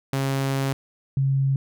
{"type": "tone pair in turn", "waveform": ["sawtooth", "sine"], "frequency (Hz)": [135.9, 135.9], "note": ["C#3", "C#3"], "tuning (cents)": [-34, -34], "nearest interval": "unison", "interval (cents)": 0, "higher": "neither", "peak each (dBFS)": [-18, -18], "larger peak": "neither", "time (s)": [[0.13, 0.73], [1.17, 1.56]], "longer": "first", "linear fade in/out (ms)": 2, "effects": []}